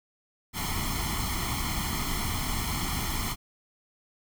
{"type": "noise with comb filter", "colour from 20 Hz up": "pink", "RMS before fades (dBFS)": -30, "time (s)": [0.53, 3.36], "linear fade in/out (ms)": 50, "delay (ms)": 0.94, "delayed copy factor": 0.85, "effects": []}